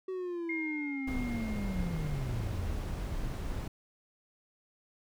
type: linear sweep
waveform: triangle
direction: down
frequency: 379.2 to 68.1 Hz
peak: -32 dBFS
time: 0.08-2.78 s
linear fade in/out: 5 ms
type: tone with exponential decay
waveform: sine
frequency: 2129 Hz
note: C7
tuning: 30 cents sharp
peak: -33 dBFS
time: 0.49-3.16 s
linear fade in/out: 5 ms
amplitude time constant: 580 ms
type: noise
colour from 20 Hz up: brown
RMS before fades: -36 dBFS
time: 1.07-3.68 s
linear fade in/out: 5 ms
effects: none